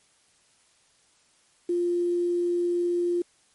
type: tone with quantisation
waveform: sine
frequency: 349.2 Hz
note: F4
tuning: in tune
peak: -22 dBFS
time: 1.69-3.22 s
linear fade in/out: 5 ms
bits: 8
effects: white hiss -63 dBFS RMS until 3.54 s + MP3 48 kbps